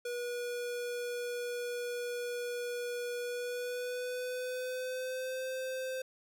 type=tone with pitch glide; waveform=square; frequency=484.3 to 519.1 Hz; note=B4 to C5; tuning=-34 to -14 cents; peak=-36 dBFS; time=0.05-6.02 s; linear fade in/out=5 ms; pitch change=+120 cents; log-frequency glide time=3.18-5.47 s; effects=none

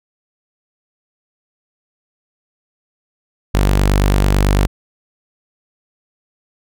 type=tone; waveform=sawtooth; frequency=49.04 Hz; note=G1; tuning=1 cent sharp; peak=-7 dBFS; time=3.54-4.67 s; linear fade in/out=10 ms; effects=none

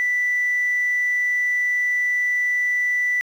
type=tone; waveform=sine; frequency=1975.5 Hz; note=B6; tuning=in tune; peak=-17 dBFS; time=0-3.21 s; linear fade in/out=0 ms; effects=tanh soft clip ceiling -14 dBFS + 8-bit

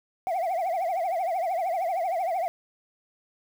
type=tone with vibrato; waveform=sine; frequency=711 Hz; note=F5; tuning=31 cents sharp; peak=-22 dBFS; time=0.27-2.48 s; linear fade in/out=0 ms; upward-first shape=triangle; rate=13 Hz; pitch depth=190 cents each way; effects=tanh soft clip ceiling -23 dBFS + 8-bit

